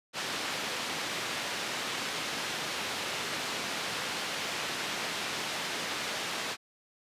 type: band-pass noise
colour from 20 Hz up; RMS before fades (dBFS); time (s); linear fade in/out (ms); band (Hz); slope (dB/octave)
white; -35; 0.13-6.57; 50; 150 to 3900; 12
effects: resampled to 32000 Hz